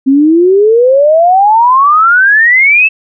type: exponential sweep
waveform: sine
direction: up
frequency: 261.6 to 2665 Hz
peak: -3 dBFS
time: 0.06-2.89 s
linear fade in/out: 20 ms
effects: none